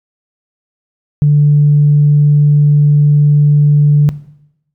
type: tone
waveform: sine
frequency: 146.83 Hz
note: D3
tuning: in tune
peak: -4 dBFS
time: 1.22-4.09 s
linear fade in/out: 0 ms
effects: noise-tail reverb RT60 0.8 s tail -17 dB re dry + tanh soft clip ceiling 0 dBFS